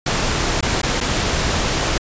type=noise with dropouts; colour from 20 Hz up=pink; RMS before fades=-19 dBFS; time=0.06-1.98 s; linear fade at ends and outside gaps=5 ms; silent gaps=0.609-0.626 / 0.817-0.831 / 1.004-1.01 s; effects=resampled to 16000 Hz